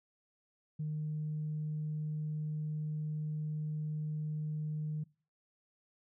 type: tone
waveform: sine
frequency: 152.9 Hz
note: D#3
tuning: 30 cents flat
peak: -33 dBFS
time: 0.79-5.04 s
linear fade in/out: 10 ms
effects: noise-tail reverb RT60 0.4 s tail -24 dB re dry + tanh soft clip ceiling -30 dBFS